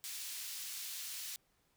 pink high-pass noise, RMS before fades -44 dBFS, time 0.04-1.36 s, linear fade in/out 0 ms, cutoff 3600 Hz, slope 12 dB/octave, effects pink hiss -75 dBFS RMS until 1.76 s

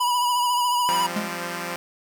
square tone with vibrato, 978 Hz, B5, 17 cents flat, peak -20 dBFS, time 0-1.07 s, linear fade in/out 10 ms, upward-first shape triangle, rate 14 Hz, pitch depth 42 cents each way
5% pulse chord, F suspended second, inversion none, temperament equal with one note detuned, 173.21 / 196 / 261.6 Hz, F3 / G3 / C4, -14 / 0 / 0 cents, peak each -19 / -23 / -24 dBFS, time 0.89-1.76 s, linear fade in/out 0 ms
square tone with exponential decay, 207.7 Hz, G#3, in tune, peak -23 dBFS, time 1.16-1.46 s, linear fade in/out 5 ms, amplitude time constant 65 ms
effects none

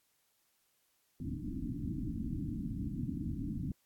white low-pass noise, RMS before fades -38 dBFS, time 1.2-3.72 s, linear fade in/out 2 ms, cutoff 310 Hz, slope 96 dB/octave, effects white hiss -75 dBFS RMS until 3.85 s + AAC 64 kbps

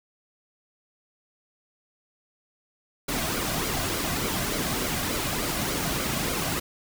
pink noise with flanger, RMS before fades -28 dBFS, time 3.08-6.6 s, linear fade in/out 10 ms, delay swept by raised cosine 1.1 to 2.3 ms, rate 3.4 Hz, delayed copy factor -0.55, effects none

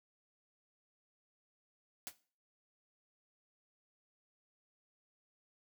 white noise with exponential decay, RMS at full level -39 dBFS, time 2.07-2.15 s, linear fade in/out 0 ms, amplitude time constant 16 ms, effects noise-tail reverb RT60 0.4 s tail -17 dB re dry

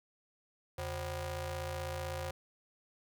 sawtooth ring-modulated tone, 223.3 Hz, A3, 26 cents sharp, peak -30 dBFS, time 0.78-2.31 s, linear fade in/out 5 ms, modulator 307 Hz, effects none

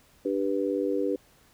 sine chord, G major, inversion second, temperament just, 294 / 392 / 490 Hz, D4 / G4 / B4, +2 / 0 / -14 cents, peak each -29 dBFS, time 0.25-1.16 s, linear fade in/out 5 ms, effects pink hiss -60 dBFS RMS until 1.53 s

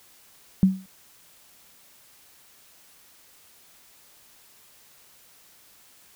sine tone with exponential decay, 189.4 Hz, F#3, 41 cents sharp, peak -10 dBFS, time 0.63-0.86 s, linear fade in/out 0 ms, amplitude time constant 50 ms, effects white hiss -55 dBFS RMS until 6.15 s

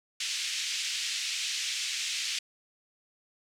pink band-pass noise, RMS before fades -33 dBFS, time 0.2-2.39 s, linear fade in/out 5 ms, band 2400 to 7300 Hz, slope 24 dB/octave, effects none

